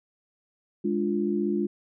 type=chord; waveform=sine; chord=D diminished; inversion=second; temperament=equal; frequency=207.7 / 293.7 / 349.2 Hz; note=Ab3 / D4 / F4; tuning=0 / 0 / 0 cents; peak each=-27 / -30 / -27 dBFS; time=0.84-1.67 s; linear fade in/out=10 ms; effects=none